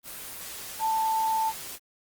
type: tone in noise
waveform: sine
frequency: 886 Hz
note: A5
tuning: 12 cents sharp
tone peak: -23 dBFS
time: 0.79-1.53 s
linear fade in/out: 50 ms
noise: white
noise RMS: -39 dBFS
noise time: 0.03-1.79 s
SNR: +13 dB
effects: Opus 24 kbps